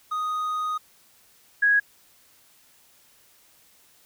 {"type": "tone pair in turn", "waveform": ["triangle", "sine"], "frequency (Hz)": [1244.5, 1657.2], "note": ["D#6", "G#6"], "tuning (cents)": [0, -4], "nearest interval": "perfect fourth", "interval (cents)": 496, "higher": "second", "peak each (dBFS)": [-23, -16], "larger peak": "second", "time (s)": [[0.11, 0.78], [1.62, 1.8]], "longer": "first", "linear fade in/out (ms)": 10, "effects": ["white hiss -58 dBFS RMS until 4.05 s"]}